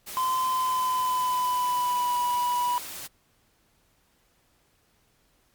white noise, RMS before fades -38 dBFS, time 0.06-3.08 s, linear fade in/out 20 ms
triangle tone with pitch glide, 1029 to 978.6 Hz, C6 to B5, -29 to -16 cents, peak -21 dBFS, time 0.17-2.78 s, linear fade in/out 0 ms, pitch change -87 cents, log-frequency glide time 0.45-2.19 s
effects pink hiss -66 dBFS RMS until 5.54 s + MP3 96 kbps

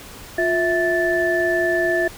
sine tone cluster, 353.2 / 656 / 1755 Hz, F4 / E5 / A6, +20 / -9 / -5 cents, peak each -21 dBFS, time 0.38-2.08 s, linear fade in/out 5 ms, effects pink hiss -39 dBFS RMS until 2.17 s

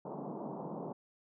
pink band-pass noise, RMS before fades -42 dBFS, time 0.05-0.93 s, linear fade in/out 5 ms, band 150 to 1000 Hz, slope 48 dB/octave, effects none

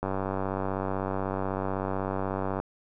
click train, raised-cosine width 1 ms, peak -16 dBFS, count 248, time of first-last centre 0.03-2.6 s, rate 96.1 Hz, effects none

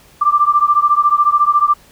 sine beating tone pair, 1174.7 / 1188.7 Hz, D6 / D6, 0 / +21 cents, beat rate 14 Hz, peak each -12 / -13 dBFS, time 0.21-1.74 s, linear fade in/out 10 ms, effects pink hiss -47 dBFS RMS until 1.91 s

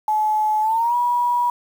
sine tone with pitch glide, 857 to 967.5 Hz, A5 to B5, -46 to -36 cents, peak -16 dBFS, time 0.08-1.5 s, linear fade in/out 2 ms, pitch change +210 cents, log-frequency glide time 0.61-0.95 s, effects 7-bit

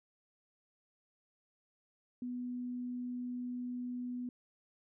sine tone, 246.9 Hz, B3, in tune, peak -37 dBFS, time 2.22-4.29 s, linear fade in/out 2 ms, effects none

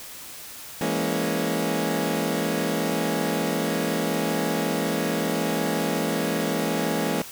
20% pulse chord, A# half-diminished seventh, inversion second, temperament equal with one note detuned, 166.92 / 207.7 / 233.1 / 277.2 Hz, E3 / G#3 / A#3 / C#4, +22 / 0 / 0 / 0 cents, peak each -24 dBFS, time 0.81-7.22 s, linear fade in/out 2 ms, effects white hiss -40 dBFS RMS until 7.31 s

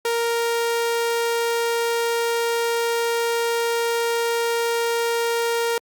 sawtooth tone, 466.2 Hz, A#4, in tune, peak -16 dBFS, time 0.05-5.78 s, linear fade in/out 2 ms, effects Opus 48 kbps

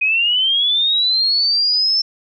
sine linear sweep, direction up, 2485 to 5340 Hz, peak -13 dBFS, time 0.01-2.02 s, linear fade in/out 10 ms, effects none

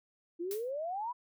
sine exponential sweep, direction up, 330.5 to 1011 Hz, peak -34 dBFS, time 0.39-1.13 s, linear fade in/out 20 ms
blue noise with exponential decay, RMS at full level -39 dBFS, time 0.51-0.71 s, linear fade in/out 1 ms, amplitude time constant 42 ms
effects none

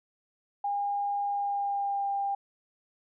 sine tone with pitch glide, 810 to 797.5 Hz, G#5 to G5, -43 to +30 cents, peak -27 dBFS, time 0.64-2.35 s, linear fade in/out 5 ms, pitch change -27 cents, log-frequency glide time 1.25-2.08 s, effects none

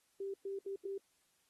sine tone bursts at uneven times, 392.5 Hz, G4, 2 cents sharp, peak -38 dBFS, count 4, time 0.2-0.34 / 0.45-0.59 / 0.66-0.76 / 0.85-0.98 s, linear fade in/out 5 ms, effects white hiss -75 dBFS RMS until 1.49 s + AAC 32 kbps

